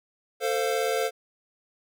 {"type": "chord", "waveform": "square", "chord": "F major", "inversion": "first", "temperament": "equal with one note detuned", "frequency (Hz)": [446.7, 523.3, 698.5], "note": ["A4", "C5", "F5"], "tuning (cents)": [26, 0, 0], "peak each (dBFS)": [-28, -29, -31], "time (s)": [0.4, 1.11], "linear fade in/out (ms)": 50, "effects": []}